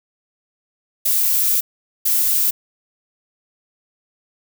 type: noise bursts at uneven times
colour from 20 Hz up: violet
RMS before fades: -17 dBFS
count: 2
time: 1.05-1.61 / 2.05-2.51 s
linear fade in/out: 10 ms
effects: none